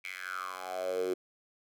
10% pulse tone with high-pass filter sweep, 92.5 Hz, F#2, in tune, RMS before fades -36 dBFS, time 0.04-1.14 s, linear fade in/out 10 ms, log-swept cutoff 2300 to 360 Hz, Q 7.5, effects none

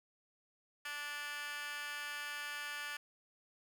15% pulse tone with high-pass filter, 292.2 Hz, D4, 9 cents flat, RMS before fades -43 dBFS, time 0.85-2.97 s, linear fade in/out 5 ms, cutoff 1800 Hz, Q 7.4, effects none

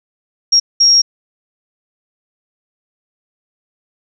sine tone bursts at uneven times, 5588 Hz, F8, in tune, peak -6 dBFS, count 2, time 0.52-0.6 / 0.8-1.02 s, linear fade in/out 10 ms, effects none

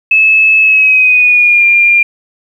sine tone with pitch glide, 2600 to 2398 Hz, E7 to D7, -24 to +36 cents, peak -4 dBFS, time 0.11-2.03 s, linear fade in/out 5 ms, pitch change -140 cents, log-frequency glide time 0.6-1.66 s, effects 7-bit

